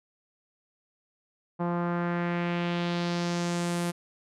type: tone with low-pass filter sweep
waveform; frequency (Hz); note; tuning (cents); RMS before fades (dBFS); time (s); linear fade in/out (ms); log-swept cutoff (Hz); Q
sawtooth; 173.3; F3; -13; -29; 1.59-3.92; 20; 980 to 11000; 1.8
effects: none